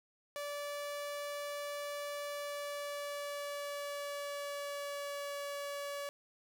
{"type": "tone with pitch glide", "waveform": "sawtooth", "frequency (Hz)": [579, 569.7], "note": ["D5", "C#5"], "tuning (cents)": [-25, 47], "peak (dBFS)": -35, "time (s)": [0.36, 6.09], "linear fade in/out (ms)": 0, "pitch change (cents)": -28, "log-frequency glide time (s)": [2.23, 5.33], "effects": []}